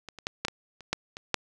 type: clicks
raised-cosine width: 0.2 ms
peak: -23 / -26 / -12 / -10 / -16 / -29 / -9 / -22 / -6 dBFS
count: 9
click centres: 0.087 / 0.187 / 0.269 / 0.45 / 0.483 / 0.807 / 0.93 / 1.169 / 1.343 s
effects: none